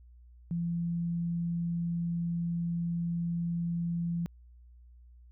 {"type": "tone", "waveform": "sine", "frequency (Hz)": 170.2, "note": "F3", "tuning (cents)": -44, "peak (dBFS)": -29, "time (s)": [0.51, 4.26], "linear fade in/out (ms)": 0, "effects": ["added 60 Hz sine -52 dBFS peak until 5.31 s"]}